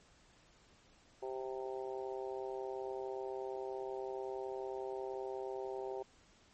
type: harmonic tone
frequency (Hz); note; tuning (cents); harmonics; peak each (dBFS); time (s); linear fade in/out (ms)
130.81; C3; 0; 3 / 4 / 5 / 6 / 7; -41 / -46 / -49 / -48 / -51; 1.22-6.03; 10
effects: pink hiss -66 dBFS RMS until 6.53 s + MP3 32 kbps